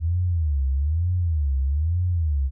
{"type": "tone with vibrato", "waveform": "sine", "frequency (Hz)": 77.5, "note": "D#2", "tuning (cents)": -6, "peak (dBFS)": -19, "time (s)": [0, 2.51], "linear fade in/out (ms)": 50, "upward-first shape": "sine", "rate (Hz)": 1.1, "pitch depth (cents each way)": 260, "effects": []}